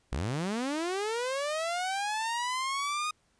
sawtooth linear sweep, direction up, 51.9 to 1244.5 Hz, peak -26 dBFS, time 0.12-3.11 s, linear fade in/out 5 ms, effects pink hiss -70 dBFS RMS until 3.39 s + resampled to 22050 Hz

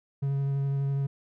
triangle tone with vibrato, 138.59 Hz, C#3, in tune, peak -23 dBFS, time 0.22-1.07 s, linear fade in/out 10 ms, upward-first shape sine, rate 12 Hz, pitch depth 11 cents each way, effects none

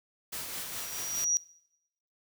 white noise with tremolo, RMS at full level -37 dBFS, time 0.32-1.25 s, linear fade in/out 10 ms, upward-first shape sine, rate 4.8 Hz, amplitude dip 35%
sine tone with exponential growth, 5770 Hz, F#8, 44 cents flat, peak -22 dBFS, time 0.45-1.37 s, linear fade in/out 0 ms, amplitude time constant 200 ms
effects noise-tail reverb RT60 0.8 s tail -22 dB re dry

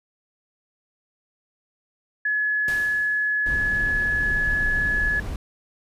sine tone, 1701 Hz, G#6, 41 cents sharp, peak -20 dBFS, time 2.25-5.2 s, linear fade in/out 5 ms
pink noise with exponential decay, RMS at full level -34 dBFS, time 2.68-3.6 s, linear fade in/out 1 ms, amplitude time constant 200 ms
brown noise, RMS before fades -29 dBFS, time 3.46-5.36 s, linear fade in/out 2 ms
effects resampled to 32000 Hz

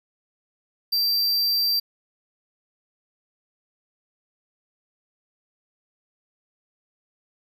square tone, 4699 Hz, D8, in tune, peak -20 dBFS, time 0.92-1.8 s, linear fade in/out 10 ms, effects 9-bit

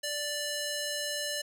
square tone with band-pass filter, 587.3 Hz, D5, in tune, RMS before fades -34 dBFS, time 0.03-1.42 s, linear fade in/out 10 ms, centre 6200 Hz, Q 0.6, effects none

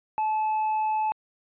triangle tone, 865 Hz, A5, 30 cents flat, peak -21 dBFS, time 0.18-1.12 s, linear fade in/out 0 ms, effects resampled to 8000 Hz

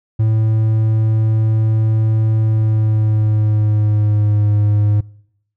triangle tone with pitch glide, 110 to 104.31 Hz, A2 to G#2, 0 to +8 cents, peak -9 dBFS, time 0.19-5.01 s, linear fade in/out 10 ms, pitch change -92 cents, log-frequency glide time 2.39-4.5 s, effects noise-tail reverb RT60 0.8 s tail -25 dB re dry

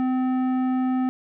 sine tone with tanh clipping, 256.7 Hz, C4, 33 cents flat, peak -22 dBFS, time 0-1.09 s, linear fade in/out 0 ms, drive 12 dB, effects none

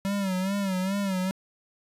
square tone with vibrato, 192.6 Hz, G3, 30 cents flat, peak -26 dBFS, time 0.05-1.31 s, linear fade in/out 0 ms, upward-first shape sine, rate 2.4 Hz, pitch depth 83 cents each way, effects resampled to 32000 Hz + 11-bit

